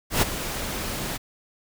pink noise with ADSR envelope, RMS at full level -19 dBFS, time 0.1-1.18 s, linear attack 120 ms, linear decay 18 ms, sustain -11 dB, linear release 23 ms, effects none

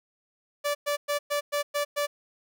sawtooth tone bursts, 581 Hz, D5, 19 cents flat, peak -21 dBFS, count 7, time 0.64-2.07 s, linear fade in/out 20 ms, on 110 ms, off 110 ms, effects none

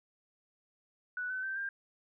sine tone with pitch steps, 1480 / 1517.2 / 1555.4 / 1594.5 Hz, F#6 / F#6 / G6 / G6, 0 / +43 / -14 / +29 cents, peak -34 dBFS, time 1.17-1.69 s, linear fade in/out 2 ms, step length 130 ms, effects none

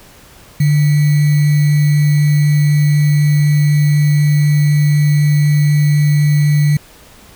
sine tone with sample-and-hold, 148 Hz, D3, 14 cents sharp, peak -8 dBFS, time 0.6-6.77 s, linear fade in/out 5 ms, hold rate 2100 Hz, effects pink hiss -42 dBFS RMS until 7.35 s

